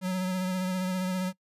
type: tone with vibrato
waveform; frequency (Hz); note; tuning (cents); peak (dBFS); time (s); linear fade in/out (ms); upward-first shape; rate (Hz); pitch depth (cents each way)
square; 185; F#3; 0; -28; 0.01-1.33; 50; triangle; 15; 32
effects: noise-tail reverb RT60 0.1 s tail -22 dB re dry + resampled to 32000 Hz